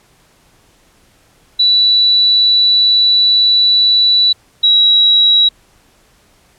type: tone pair in turn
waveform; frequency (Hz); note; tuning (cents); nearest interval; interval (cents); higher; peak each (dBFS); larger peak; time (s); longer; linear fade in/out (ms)
sine; 3951 / 3870; B7 / B7; 0 / -36; unison; 36; first; -7 / -6; second; 1.59-4.33 / 4.63-5.49; first; 10
effects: pink hiss -51 dBFS RMS until 6.58 s + low-pass 12000 Hz 12 dB/octave